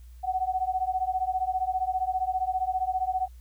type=beating tone pair; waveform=sine; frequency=740 / 755 Hz; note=F#5 / F#5; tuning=0 / +35 cents; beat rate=15 Hz; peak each=-28 dBFS; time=0.23-3.28 s; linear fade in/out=20 ms; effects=added 60 Hz sine -44 dBFS peak until 3.4 s + white hiss -65 dBFS RMS until 3.4 s